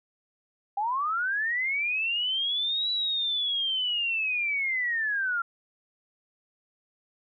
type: linear two-way sweep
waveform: sine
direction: up then down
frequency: 784 to 3951 to 1363 Hz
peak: -25 dBFS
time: 0.77-5.42 s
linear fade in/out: 5 ms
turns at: 2.91 s
effects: none